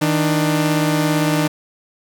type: tone pair together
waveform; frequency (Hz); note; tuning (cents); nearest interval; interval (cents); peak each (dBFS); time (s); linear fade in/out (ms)
sawtooth; 157.8 / 297.9; D#3 / D4; +25 / +25; major seventh; 1100; -14; 0.01-1.48; 10
effects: none